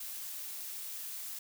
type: noise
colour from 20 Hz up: blue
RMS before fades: -42 dBFS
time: 0-1.39 s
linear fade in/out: 5 ms
effects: none